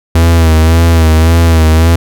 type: tone with vibrato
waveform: 45% pulse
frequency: 81.6 Hz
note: E2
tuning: 17 cents flat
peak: -4 dBFS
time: 0.15-1.96 s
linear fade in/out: 5 ms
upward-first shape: sine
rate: 1.8 Hz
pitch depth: 52 cents each way
effects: none